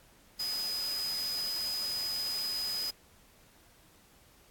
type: tone in noise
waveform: sine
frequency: 4995 Hz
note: D#8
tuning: 6 cents sharp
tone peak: -32 dBFS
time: 0.39-2.91 s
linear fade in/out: 10 ms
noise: white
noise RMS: -42 dBFS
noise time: 0.39-2.91 s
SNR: +7 dB
effects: pink hiss -61 dBFS RMS until 4.5 s + AAC 64 kbps